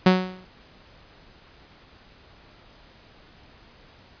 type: tone with exponential decay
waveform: sawtooth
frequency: 184.9 Hz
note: F#3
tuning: 1 cent flat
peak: -7 dBFS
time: 0.06-0.45 s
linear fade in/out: 5 ms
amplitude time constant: 84 ms
effects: pink hiss -52 dBFS RMS until 4.2 s + resampled to 11025 Hz